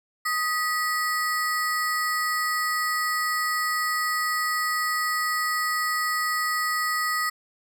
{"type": "ring-modulated tone", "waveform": "square", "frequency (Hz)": 1598, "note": "G6", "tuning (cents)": 33, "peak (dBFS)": -21, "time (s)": [0.25, 7.3], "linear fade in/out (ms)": 10, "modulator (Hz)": 348, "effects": []}